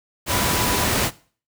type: tone in noise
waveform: sine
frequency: 987.8 Hz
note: B5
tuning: in tune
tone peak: -29 dBFS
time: 0.27-0.86 s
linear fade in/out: 50 ms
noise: pink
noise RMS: -20 dBFS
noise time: 0.26-1.11 s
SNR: -12 dB
effects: noise-tail reverb RT60 0.4 s tail -18 dB re dry + high-pass 60 Hz 12 dB/octave